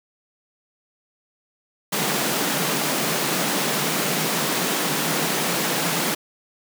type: high-pass noise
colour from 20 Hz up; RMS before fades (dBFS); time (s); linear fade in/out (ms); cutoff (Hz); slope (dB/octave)
pink; -23; 1.92-6.15; 10; 140; 96
effects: none

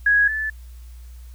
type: tone pair in turn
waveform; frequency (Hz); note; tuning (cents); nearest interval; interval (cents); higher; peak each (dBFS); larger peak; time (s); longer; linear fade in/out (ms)
sine; 1661.2 / 1743.8; G#6 / A6; 0 / -16; minor second; 84; second; -13 / -22; first; 0.06-0.28 / 0.28-0.5; neither; 5
effects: added 60 Hz sine -37 dBFS peak until 1.34 s + white hiss -56 dBFS RMS until 1.34 s

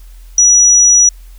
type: tone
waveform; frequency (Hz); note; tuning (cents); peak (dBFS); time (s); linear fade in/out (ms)
sine; 5850; F#8; -21; -4; 0.38-1.09; 2
effects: added 42 Hz sine -32 dBFS peak until 1.38 s + white hiss -49 dBFS RMS until 1.38 s

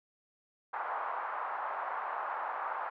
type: band-pass noise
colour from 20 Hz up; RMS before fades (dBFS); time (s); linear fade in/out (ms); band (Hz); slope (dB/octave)
pink; -37; 0.73-2.9; 10; 790 to 1300; 24
effects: none

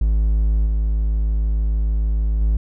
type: tone with level steps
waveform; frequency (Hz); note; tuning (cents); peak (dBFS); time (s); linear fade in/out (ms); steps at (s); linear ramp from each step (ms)
triangle; 53.3; G#1; +46; -12 / -14 / -12; 0.01-2.57; 5; 0.66 / 2.41; 5
effects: none

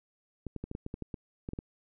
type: clicks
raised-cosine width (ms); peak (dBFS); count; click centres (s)
3; -24; 12; 0.467 / 0.563 / 0.64 / 0.714 / 0.751 / 0.864 / 0.941 / 1.023 / 1.142 / 1.489 / 1.534 / 1.589
effects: none

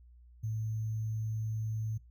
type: tone with sample-and-hold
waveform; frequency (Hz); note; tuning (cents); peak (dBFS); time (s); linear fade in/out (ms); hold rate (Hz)
sine; 110; A2; 0; -32; 0.43-1.98; 10; 6300
effects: noise-tail reverb RT60 0.2 s tail -22 dB re dry + added 60 Hz sine -54 dBFS peak until 2.1 s

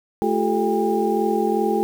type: tone cluster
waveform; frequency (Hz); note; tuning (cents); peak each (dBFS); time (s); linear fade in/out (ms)
sine; 216.7 / 348.3 / 391.3 / 433.5 / 803; A3 / F4 / G4 / A4 / G5; -26 / -5 / -3 / -26 / +41; -24; 0.22-1.83; 0
effects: 7-bit

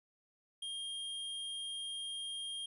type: tone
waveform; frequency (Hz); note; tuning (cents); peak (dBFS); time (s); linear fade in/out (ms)
square; 3220; G7; +46; -40; 0.62-2.66; 5
effects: resampled to 32000 Hz + 13-bit

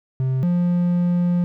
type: tone pair in turn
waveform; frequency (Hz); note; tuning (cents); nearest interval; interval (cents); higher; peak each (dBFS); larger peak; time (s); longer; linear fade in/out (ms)
triangle; 130.81 / 175.77; C3 / F3; 0 / +11; perfect fourth; 511; second; -16 / -14; second; 0.2-0.43 / 0.43-1.44; second; 0
effects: none

